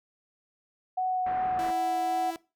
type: tone with vibrato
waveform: sine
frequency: 740 Hz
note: F#5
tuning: in tune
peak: -25 dBFS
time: 0.97-2.31 s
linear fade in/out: 10 ms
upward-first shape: triangle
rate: 2.7 Hz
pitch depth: 10 cents each way
type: low-pass noise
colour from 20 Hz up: white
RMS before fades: -41 dBFS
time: 1.26-1.71 s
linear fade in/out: 5 ms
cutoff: 1700 Hz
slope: 24 dB/octave
type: tone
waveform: sawtooth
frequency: 331.1 Hz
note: E4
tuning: 8 cents sharp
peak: -31 dBFS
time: 1.59-2.36 s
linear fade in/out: 0 ms
effects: noise-tail reverb RT60 0.3 s tail -21 dB re dry